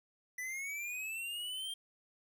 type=linear sweep; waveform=square; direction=up; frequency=1971 to 3199 Hz; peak=-39 dBFS; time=0.38-1.74 s; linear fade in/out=5 ms; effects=11-bit